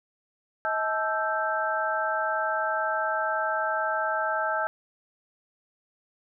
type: tone cluster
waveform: sine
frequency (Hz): 636 / 868 / 1323 / 1565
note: D#5 / A5 / E6 / G6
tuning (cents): +38 / -24 / +6 / -3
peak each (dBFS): -30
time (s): 0.65-4.67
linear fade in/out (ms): 0
effects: none